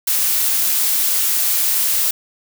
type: noise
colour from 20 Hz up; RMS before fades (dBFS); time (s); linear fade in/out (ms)
blue; -17; 0.07-2.11; 5
effects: none